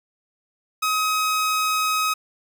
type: tone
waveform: sawtooth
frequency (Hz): 1267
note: D#6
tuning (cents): +31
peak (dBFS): -16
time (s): 0.82-2.14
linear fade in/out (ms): 10
effects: none